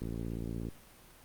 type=click train; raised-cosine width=3 ms; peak=-25 dBFS; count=39; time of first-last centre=0.02-0.687 s; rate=57 Hz; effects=pink hiss -57 dBFS RMS until 1.24 s + Opus 32 kbps